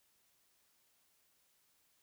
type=silence; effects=white hiss -74 dBFS RMS until 2.02 s

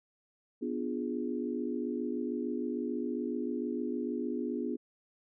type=chord; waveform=sine; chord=B diminished seventh; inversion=none; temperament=equal; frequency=246.9 / 293.7 / 349.2 / 415.3 Hz; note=B3 / D4 / F4 / Ab4; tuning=0 / 0 / 0 / 0 cents; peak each=-35 / -38 / -38 / -39 dBFS; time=0.61-4.77 s; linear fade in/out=20 ms; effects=none

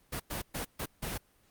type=noise bursts at uneven times; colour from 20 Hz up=pink; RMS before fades=-36 dBFS; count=5; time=0.12-0.2 / 0.3-0.42 / 0.54-0.65 / 0.79-0.86 / 1.02-1.18 s; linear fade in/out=10 ms; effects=pink hiss -67 dBFS RMS until 1.5 s + Opus 32 kbps

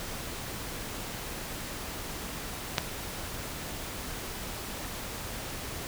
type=click; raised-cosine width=0.2 ms; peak=-6 dBFS; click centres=2.782 s; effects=pink hiss -38 dBFS RMS until 5.87 s

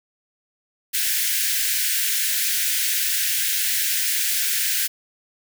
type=high-pass noise; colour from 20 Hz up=white; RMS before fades=-22 dBFS; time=0.93-4.88 s; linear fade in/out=20 ms; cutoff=1500 Hz; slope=96 dB/octave; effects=none

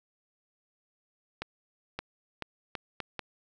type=accelerating click train; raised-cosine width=0.3 ms; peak=-18 dBFS; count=6; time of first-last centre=1.42-3.193 s; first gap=570 ms; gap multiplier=0.76; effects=none

